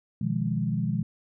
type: chord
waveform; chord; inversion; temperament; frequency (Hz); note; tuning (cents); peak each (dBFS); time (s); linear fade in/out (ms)
sine; F half-diminished seventh; second; equal; 123.47 / 155.56 / 174.61 / 207.7; Cb3 / Eb3 / F3 / Ab3; 0 / 0 / 0 / 0; -30; 0.21-1.03; 5
effects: none